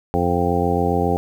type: harmonic tone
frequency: 87.31 Hz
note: F2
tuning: in tune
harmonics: 1 / 2 / 3 / 4 / 5 / 6 / 8 / 9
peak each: -24 / -24 / -25 / -26 / -23 / -26 / -28 / -23 dBFS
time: 0.14-1.17 s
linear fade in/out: 0 ms
effects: 8-bit